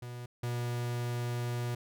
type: tone pair in turn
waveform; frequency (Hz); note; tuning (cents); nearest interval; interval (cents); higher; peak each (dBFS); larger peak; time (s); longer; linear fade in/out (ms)
45% pulse; 121.7 / 120.72; B2 / B2; -25 / -39; unison; 14; first; -40 / -32; second; 0.02-0.26 / 0.43-1.75; second; 5
effects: none